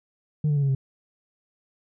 sine tone with pitch steps, 151.3 / 146.74 / 142.31 / 138.02 / 133.86 Hz, D#3 / D3 / C#3 / C#3 / C3, -48 / -1 / +46 / -7 / +40 cents, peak -17 dBFS, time 0.44-0.75 s, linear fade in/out 5 ms, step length 62 ms, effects tanh soft clip ceiling -18 dBFS

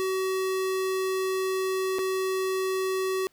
square tone with dropouts, 378.2 Hz, F#4, 38 cents sharp, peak -26 dBFS, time 0-3.27 s, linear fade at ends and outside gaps 0 ms, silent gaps 1.985-1.99 s, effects pink hiss -65 dBFS RMS until 3.32 s

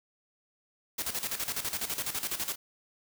white noise with tremolo, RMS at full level -32 dBFS, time 0.98-2.56 s, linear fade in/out 10 ms, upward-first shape square, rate 12 Hz, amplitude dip 70%, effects none

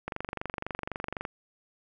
click train, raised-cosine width 0.5 ms, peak -18 dBFS, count 29, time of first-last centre 0.08-1.252 s, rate 23.9 Hz, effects none

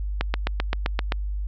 click train, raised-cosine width 0.3 ms, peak -7 dBFS, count 8, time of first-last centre 0.21-1.121 s, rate 7.68 Hz, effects added 50 Hz sine -25 dBFS peak until 1.47 s + low-pass 5000 Hz 12 dB/octave

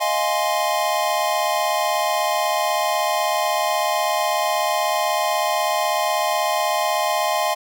square chord, F minor seventh, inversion third, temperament equal, 622.3 / 698.5 / 830.6 / 1046.5 Hz, Eb5 / F5 / Ab5 / C6, 0 / 0 / 0 / 0 cents, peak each -25 dBFS, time 0-7.55 s, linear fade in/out 20 ms, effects none

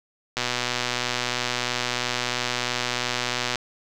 click train, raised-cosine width 0.2 ms, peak -7 dBFS, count 393, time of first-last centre 0.37-3.557 s, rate 123 Hz, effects none

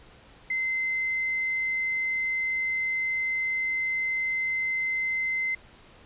sine tone, 2067 Hz, C7, 22 cents flat, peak -25 dBFS, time 0.5-5.55 s, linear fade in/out 5 ms, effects pink hiss -53 dBFS RMS until 6.05 s + resampled to 8000 Hz

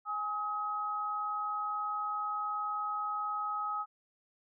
sine tone pair together, 831 / 1269.6 Hz, G#5 / D#6, +1 / +35 cents, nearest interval perfect fifth, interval 734 cents, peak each -39 / -33 dBFS, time 0.05-3.86 s, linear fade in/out 50 ms, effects none

